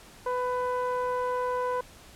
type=tone with low-pass filter; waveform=sawtooth; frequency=499 Hz; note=B4; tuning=18 cents sharp; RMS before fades=-29 dBFS; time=0.26-1.81 s; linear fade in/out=5 ms; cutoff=1100 Hz; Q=2.1; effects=pink hiss -51 dBFS RMS until 2.15 s + low-pass 12000 Hz 12 dB/octave

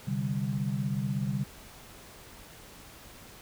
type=chord; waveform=sine; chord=C suspended second; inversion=none; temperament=just; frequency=130.81 / 147.16 / 196.22 Hz; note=C3 / D3 / G3; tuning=0 / +4 / +2 cents; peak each=-32 / -33 / -32 dBFS; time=0.07-1.44 s; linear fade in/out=10 ms; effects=pink hiss -50 dBFS RMS until 3.41 s

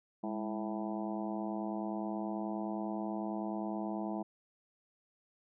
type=harmonic tone with a mistuned harmonic; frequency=109.4 Hz; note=A2; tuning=9 cents flat; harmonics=2 / 3 / 4 / 5 / 6 / 7 / 8 / 9; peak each=-38 / -40 / -51 / -51 / -43 / -45 / -47 / -50 dBFS; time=0.23-4.23 s; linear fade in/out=10 ms; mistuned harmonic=2; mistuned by=-91 cents; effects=none

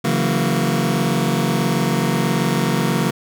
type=chord; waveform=sawtooth; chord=F# dominant seventh; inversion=second; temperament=just; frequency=138.75 / 166.5 / 185 / 231.2 Hz; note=C#3 / E3 / F#3 / A#3; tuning=+2 / +18 / 0 / -14 cents; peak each=-18 dBFS; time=0.04-3.11 s; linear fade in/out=10 ms; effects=none

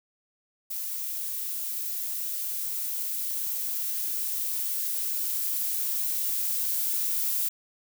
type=noise with level ramp; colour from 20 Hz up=violet; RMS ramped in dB=-33 to -27 dBFS; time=0.7-7.49 s; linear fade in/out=10 ms; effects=none

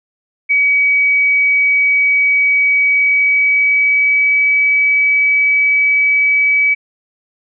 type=tone with pitch glide; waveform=sine; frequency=2270 to 2284 Hz; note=C#7 to D7; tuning=+41 to -49 cents; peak=-9 dBFS; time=0.49-6.75 s; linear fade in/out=20 ms; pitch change=+10 cents; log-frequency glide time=2.84-4.45 s; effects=none

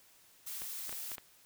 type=noise; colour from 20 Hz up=blue; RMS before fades=-42 dBFS; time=0.46-1.16 s; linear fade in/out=10 ms
type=clicks; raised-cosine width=0.3 ms; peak=-28 dBFS; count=5; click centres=0.619 / 0.894 / 0.927 / 1.117 / 1.182 s
effects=white hiss -63 dBFS RMS until 1.45 s

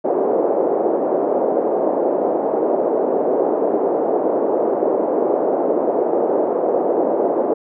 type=band-pass noise; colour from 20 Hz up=pink; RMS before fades=-18 dBFS; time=0.04-7.54 s; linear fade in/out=10 ms; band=350 to 660 Hz; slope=24 dB/octave; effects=none

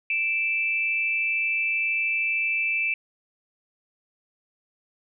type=tone pair together; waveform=sine; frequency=2347 / 2634 Hz; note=D7 / E7; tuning=-2 / -2 cents; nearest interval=major second; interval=200 cents; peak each=-25 dBFS; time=0.1-2.94 s; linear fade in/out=2 ms; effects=none

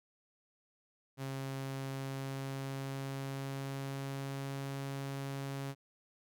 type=tone with pitch glide; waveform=sawtooth; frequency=135.2 to 137.56 Hz; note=C#3 to C#3; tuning=-43 to -13 cents; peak=-34 dBFS; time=1.17-5.75 s; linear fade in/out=50 ms; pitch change=+30 cents; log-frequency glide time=1.88-4.73 s; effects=none

